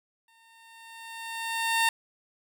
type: tone with exponential growth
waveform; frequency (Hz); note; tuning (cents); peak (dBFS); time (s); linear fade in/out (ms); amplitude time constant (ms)
15% pulse; 911; A#5; -40; -14; 0.28-1.89; 2; 350
effects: none